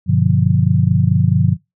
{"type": "chord", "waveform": "sine", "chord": "G dominant seventh", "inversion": "none", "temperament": "just", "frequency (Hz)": [98, 122.5, 147, 176.4], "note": ["G2", "B2", "D3", "F3"], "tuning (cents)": [0, -14, 2, 18], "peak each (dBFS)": -16, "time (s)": [0.06, 1.57], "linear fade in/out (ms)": 50, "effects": ["noise-tail reverb RT60 0.2 s tail -24 dB re dry"]}